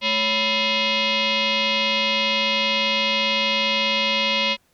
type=tone with frequency modulation; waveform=sine; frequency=217.5 Hz; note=A3; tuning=20 cents flat; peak=-18 dBFS; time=0.01-4.57 s; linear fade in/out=50 ms; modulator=774 Hz; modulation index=4.9; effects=pink hiss -63 dBFS RMS until 4.73 s